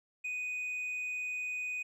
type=tone with tanh clipping; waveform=triangle; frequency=2489 Hz; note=D#7; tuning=in tune; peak=-35 dBFS; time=0.24-1.83 s; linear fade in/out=10 ms; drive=7 dB; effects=none